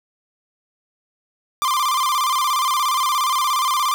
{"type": "tone with vibrato", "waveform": "45% pulse", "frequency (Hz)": 1108.7, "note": "C#6", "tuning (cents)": 0, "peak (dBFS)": -17, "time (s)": [1.62, 3.94], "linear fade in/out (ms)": 0, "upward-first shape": "square", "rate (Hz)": 17, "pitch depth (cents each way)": 110, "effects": []}